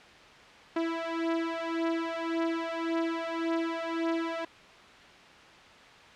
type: beating tone pair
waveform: sawtooth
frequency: 329.6 / 331.4 Hz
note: E4 / E4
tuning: 0 / +9 cents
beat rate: 1.8 Hz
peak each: -28 dBFS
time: 0.76-4.45 s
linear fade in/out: 5 ms
effects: white hiss -51 dBFS RMS until 6.15 s + low-pass 3000 Hz 12 dB/octave